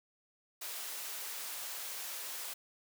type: high-pass noise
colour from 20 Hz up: white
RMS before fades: -42 dBFS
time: 0.61-2.54 s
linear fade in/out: 10 ms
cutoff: 520 Hz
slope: 12 dB/octave
effects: none